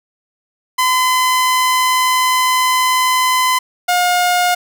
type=tone pair in turn; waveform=sawtooth; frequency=1019 / 714.6 Hz; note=C6 / F5; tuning=-46 / +40 cents; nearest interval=tritone; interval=614 cents; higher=first; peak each=-8 dBFS; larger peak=neither; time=0.78-3.59 / 3.88-4.55 s; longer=first; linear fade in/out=10 ms; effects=none